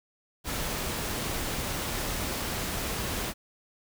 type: noise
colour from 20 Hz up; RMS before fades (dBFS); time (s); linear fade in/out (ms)
pink; -32; 0.44-3.34; 50
effects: none